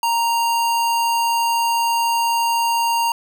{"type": "tone", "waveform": "square", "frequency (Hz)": 931, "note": "A#5", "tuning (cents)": -2, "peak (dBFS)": -17, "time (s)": [0.03, 3.12], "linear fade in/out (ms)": 2, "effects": []}